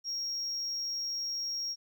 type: tone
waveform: sine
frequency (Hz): 5588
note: F8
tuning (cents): 0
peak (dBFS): -30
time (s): 0.04-1.76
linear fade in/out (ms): 50
effects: tanh soft clip ceiling -31 dBFS + 12-bit